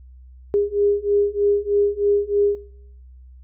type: beating tone pair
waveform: sine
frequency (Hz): 405.9 / 409.1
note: G#4 / G#4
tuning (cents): -40 / -26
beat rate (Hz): 3.2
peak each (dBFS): -20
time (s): 0.54-2.55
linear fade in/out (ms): 0
effects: noise-tail reverb RT60 0.8 s tail -21 dB re dry + added 63 Hz sine -41 dBFS peak until 3.43 s